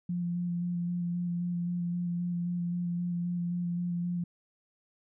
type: tone with vibrato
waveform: sine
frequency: 174.61 Hz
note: F3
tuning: in tune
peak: -29 dBFS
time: 0.09-4.24 s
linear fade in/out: 5 ms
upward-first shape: square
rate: 3.8 Hz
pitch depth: 13 cents each way
effects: none